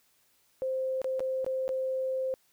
sine tone with dropouts, 523 Hz, C5, 1 cent flat, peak -28 dBFS, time 0.62-2.34 s, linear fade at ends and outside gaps 0 ms, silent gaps 1.017-1.044 / 1.195-1.204 / 1.445-1.464 / 1.68-1.691 s, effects white hiss -68 dBFS RMS until 2.52 s

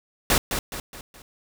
pink noise with echo, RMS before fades -19 dBFS, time 0.3-0.38 s, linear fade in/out 2 ms, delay 210 ms, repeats 4, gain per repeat -7 dB, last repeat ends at 1.22 s, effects none

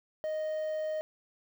triangle tone with quantisation, 621 Hz, D#5, 3 cents flat, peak -29 dBFS, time 0.24-1.01 s, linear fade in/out 0 ms, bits 9, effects none

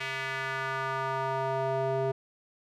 square tone with band-pass filter sweep, 133.6 Hz, C3, 36 cents sharp, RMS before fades -31 dBFS, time 0-2.12 s, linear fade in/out 10 ms, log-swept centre 2300 to 520 Hz, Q 2, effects none

